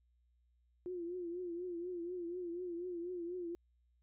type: tone with vibrato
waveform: sine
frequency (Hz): 351.1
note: F4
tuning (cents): +9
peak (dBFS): -39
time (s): 0.86-3.55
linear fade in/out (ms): 0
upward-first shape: triangle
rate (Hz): 4.1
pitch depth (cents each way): 88
effects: added 60 Hz sine -70 dBFS peak until 4.02 s